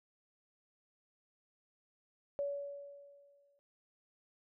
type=tone with exponential decay; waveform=sine; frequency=567 Hz; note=C#5; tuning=39 cents sharp; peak=-32 dBFS; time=2.39-3.59 s; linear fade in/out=0 ms; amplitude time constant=260 ms; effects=noise-tail reverb RT60 0.8 s tail -26 dB re dry